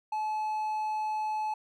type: tone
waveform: triangle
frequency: 860 Hz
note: A5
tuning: 40 cents flat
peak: -27 dBFS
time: 0.12-1.54 s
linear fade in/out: 5 ms
effects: none